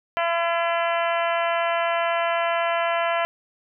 harmonic tone, 338 Hz, E4, 43 cents sharp, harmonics 2 / 3 / 4 / 5 / 6 / 7 / 8 / 9, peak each -23 / -27 / -29 / -31 / -33 / -34 / -35 / -36 dBFS, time 0.17-3.25 s, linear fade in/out 0 ms, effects none

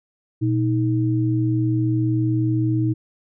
sine tone pair together, 119.8 / 315.6 Hz, A#2 / D#4, +48 / +25 cents, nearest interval octave + perfect fourth, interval 1677 cents, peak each -19 / -21 dBFS, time 0.41-2.94 s, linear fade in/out 20 ms, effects none

